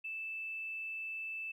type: tone with tanh clipping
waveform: triangle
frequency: 2637 Hz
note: E7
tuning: in tune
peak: -38 dBFS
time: 0.04-1.52 s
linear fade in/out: 10 ms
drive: 2 dB
effects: none